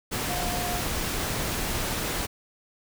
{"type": "tone in noise", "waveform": "sine", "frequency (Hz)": 712, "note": "F5", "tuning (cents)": 33, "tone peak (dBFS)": -32, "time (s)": [0.28, 0.82], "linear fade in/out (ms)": 20, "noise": "pink", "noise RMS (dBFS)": -29, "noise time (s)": [0.11, 2.27], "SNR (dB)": -6, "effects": []}